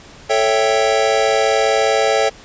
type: chord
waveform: square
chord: A dominant seventh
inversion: none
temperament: equal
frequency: 440 / 554.4 / 659.3 / 784 Hz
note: A4 / C#5 / E5 / G5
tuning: 0 / 0 / 0 / 0 cents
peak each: -19 / -19 / -20 / -20 dBFS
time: 0.29-2.3 s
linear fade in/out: 20 ms
effects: pink hiss -41 dBFS RMS until 2.44 s + resampled to 16000 Hz